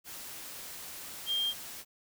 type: tone in noise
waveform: sine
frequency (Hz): 3201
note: G7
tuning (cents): +36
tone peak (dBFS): -28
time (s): 1.26-1.54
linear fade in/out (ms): 50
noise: white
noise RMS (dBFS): -44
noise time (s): 0.04-1.85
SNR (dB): +13
effects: none